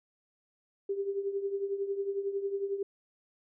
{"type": "tone with tremolo", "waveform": "sine", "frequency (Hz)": 396.5, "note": "G4", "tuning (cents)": 20, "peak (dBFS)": -27, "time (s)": [0.89, 2.83], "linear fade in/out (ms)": 5, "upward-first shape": "triangle", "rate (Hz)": 11, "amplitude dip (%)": 75, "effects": []}